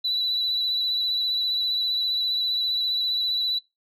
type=tone with vibrato; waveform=sine; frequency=3958 Hz; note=B7; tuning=3 cents sharp; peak=-21 dBFS; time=0.04-3.59 s; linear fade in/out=10 ms; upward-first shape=sine; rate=15 Hz; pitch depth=24 cents each way; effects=noise-tail reverb RT60 0.2 s tail -21 dB re dry + tanh soft clip ceiling -18 dBFS